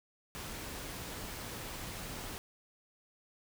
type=noise; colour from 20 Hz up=pink; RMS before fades=-43 dBFS; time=0.35-2.38 s; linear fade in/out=0 ms; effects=none